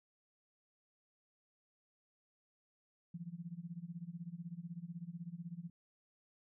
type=tone with tremolo; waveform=sine; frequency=171 Hz; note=F3; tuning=36 cents flat; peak=-40 dBFS; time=3.14-5.7 s; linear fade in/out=5 ms; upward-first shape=sine; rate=16 Hz; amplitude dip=90%; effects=none